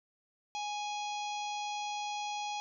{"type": "harmonic tone", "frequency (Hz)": 830.6, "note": "G#5", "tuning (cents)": 0, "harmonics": [1, 3, 4, 5, 6, 7, 8], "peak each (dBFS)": [-36, -44, -45, -49, -52, -50, -53], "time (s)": [0.55, 2.6], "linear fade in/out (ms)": 0, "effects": []}